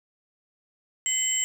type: tone cluster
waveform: sine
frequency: 2049 / 3022 / 7580 Hz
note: C7 / F#7 / A#8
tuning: -37 / +36 / +28 cents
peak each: -32 / -30 / -23 dBFS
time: 1.06-1.44 s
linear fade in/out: 0 ms
effects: tanh soft clip ceiling -17 dBFS + 8-bit